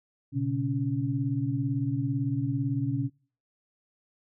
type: tone cluster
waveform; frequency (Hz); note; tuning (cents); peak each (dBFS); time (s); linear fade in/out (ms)
sine; 120.9 / 138.8 / 279; B2 / C#3 / C#4; -36 / +3 / +11; -30; 0.32-3.1; 50
effects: noise-tail reverb RT60 0.4 s tail -22 dB re dry